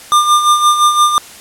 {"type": "tone with tremolo", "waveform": "square", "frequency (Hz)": 1200, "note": "D6", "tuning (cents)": 37, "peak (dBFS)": -6, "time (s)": [0.12, 1.18], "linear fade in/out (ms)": 0, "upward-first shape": "sine", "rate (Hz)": 5.8, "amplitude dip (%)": 60, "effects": ["white hiss -35 dBFS RMS until 1.4 s", "low-pass 11000 Hz 12 dB/octave"]}